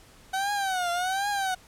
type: tone with vibrato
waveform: 30% pulse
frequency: 754 Hz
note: F#5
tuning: 32 cents sharp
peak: -23 dBFS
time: 0.33-1.55 s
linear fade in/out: 10 ms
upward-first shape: triangle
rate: 1.3 Hz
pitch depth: 160 cents each way
effects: pink hiss -54 dBFS RMS until 1.67 s + low-pass 12000 Hz 12 dB/octave